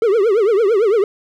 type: tone with vibrato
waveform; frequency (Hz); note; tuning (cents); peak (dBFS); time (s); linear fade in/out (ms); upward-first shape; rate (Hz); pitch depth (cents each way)
triangle; 424.7; G#4; +39; -9; 0.02-1.04; 2; triangle; 8.9; 240
effects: none